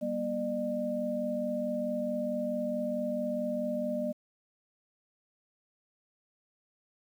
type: tone cluster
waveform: sine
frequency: 195.8 / 240.4 / 603 Hz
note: G3 / B3 / D5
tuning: -2 / -46 / +46 cents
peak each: -38 / -34 / -32 dBFS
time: 0.01-4.13 s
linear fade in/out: 20 ms
effects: 10-bit